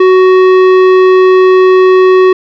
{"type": "tone with tanh clipping", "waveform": "triangle", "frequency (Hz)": 372.4, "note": "F#4", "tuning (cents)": 11, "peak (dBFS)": -4, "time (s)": [0, 2.33], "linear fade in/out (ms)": 5, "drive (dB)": 18, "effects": []}